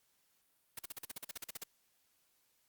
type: noise bursts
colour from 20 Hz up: white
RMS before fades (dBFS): -43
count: 14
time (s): 0.77-1.637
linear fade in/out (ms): 5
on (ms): 22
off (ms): 43
effects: white hiss -75 dBFS RMS until 2.68 s + Opus 48 kbps